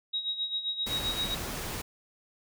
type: tone with tremolo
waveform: sine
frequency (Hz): 3805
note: A#7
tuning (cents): +35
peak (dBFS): -27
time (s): 0.13-1.35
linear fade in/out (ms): 10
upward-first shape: sine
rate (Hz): 7.6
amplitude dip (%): 70
type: noise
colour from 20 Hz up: pink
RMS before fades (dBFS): -36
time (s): 0.86-1.82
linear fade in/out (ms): 10
effects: none